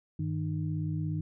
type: tone cluster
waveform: sine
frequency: 99.2 / 156.2 / 304.5 Hz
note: G2 / D#3 / D#4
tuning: +21 / +7 / -37 cents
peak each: -35 / -31 / -39 dBFS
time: 0.19-1.21 s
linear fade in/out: 5 ms
effects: none